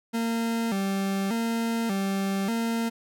40% pulse tone with vibrato, 211.6 Hz, G#3, 33 cents sharp, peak -24 dBFS, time 0.13-2.9 s, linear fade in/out 20 ms, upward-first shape square, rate 0.85 Hz, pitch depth 140 cents each way, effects none

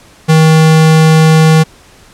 square tone, 158.6 Hz, D#3, 33 cents sharp, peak -4 dBFS, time 0.28-1.64 s, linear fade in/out 20 ms, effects pink hiss -41 dBFS RMS until 2.13 s + low-pass 10000 Hz 12 dB/octave

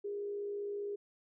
sine tone with frequency modulation, 407.6 Hz, G#4, 32 cents flat, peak -36 dBFS, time 0.04-0.96 s, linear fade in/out 10 ms, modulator 55.2 Hz, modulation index 0.28, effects none

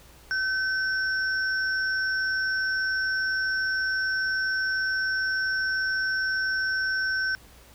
sine tone pair together, 1534 / 5467 Hz, G6 / F8, -38 / -38 cents, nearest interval octave + minor seventh, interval 2200 cents, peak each -24 / -34 dBFS, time 0.31-7.35 s, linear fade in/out 0 ms, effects added 60 Hz sine -53 dBFS peak until 7.74 s + pink hiss -53 dBFS RMS until 7.74 s

